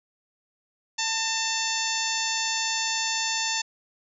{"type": "harmonic tone with a mistuned harmonic", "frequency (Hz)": 890, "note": "A5", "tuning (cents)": 20, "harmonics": [1, 2, 3, 4, 5, 6, 7, 8], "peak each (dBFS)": [-33, -33, -33, -33, -33, -33, -33, -33], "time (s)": [0.98, 3.62], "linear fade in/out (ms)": 10, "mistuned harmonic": 2, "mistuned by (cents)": 25, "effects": []}